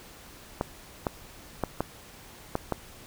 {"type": "clicks", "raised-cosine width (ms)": 1, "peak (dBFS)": -12, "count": 6, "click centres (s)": [0.611, 1.068, 1.637, 1.806, 2.554, 2.723], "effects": ["pink hiss -49 dBFS RMS until 3.06 s"]}